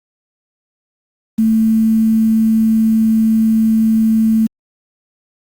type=tone with quantisation; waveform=sine; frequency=221.8 Hz; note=A3; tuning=14 cents sharp; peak=-9 dBFS; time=1.38-4.47 s; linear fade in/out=10 ms; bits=6; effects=Opus 48 kbps